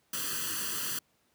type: noise with comb filter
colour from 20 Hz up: white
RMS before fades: -34 dBFS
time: 0.13-0.99 s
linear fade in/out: 5 ms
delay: 0.66 ms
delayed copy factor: +0.95
effects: pink hiss -71 dBFS RMS until 1.34 s + high-pass 100 Hz 12 dB/octave